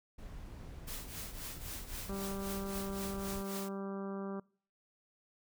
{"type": "noise", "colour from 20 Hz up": "brown", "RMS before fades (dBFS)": -47, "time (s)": [0.18, 3.43], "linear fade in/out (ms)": 10}
{"type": "noise with tremolo", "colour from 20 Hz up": "white", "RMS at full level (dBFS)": -43, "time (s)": [0.87, 3.69], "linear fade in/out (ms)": 10, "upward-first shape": "triangle", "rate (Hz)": 3.8, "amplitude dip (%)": 80}
{"type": "harmonic tone", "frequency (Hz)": 196, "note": "G3", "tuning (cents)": 0, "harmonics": [1, 2, 3, 4, 5, 6, 7, 8], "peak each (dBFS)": [-40, -43, -48, -53, -54, -51, -57, -61], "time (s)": [2.09, 4.4], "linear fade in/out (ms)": 5}
{"effects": ["noise-tail reverb RT60 0.5 s tail -25 dB re dry"]}